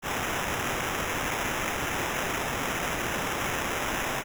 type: noise with sample-and-hold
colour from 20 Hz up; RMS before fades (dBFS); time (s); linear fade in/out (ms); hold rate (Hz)
violet; -30; 0.02-4.24; 50; 4410
effects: none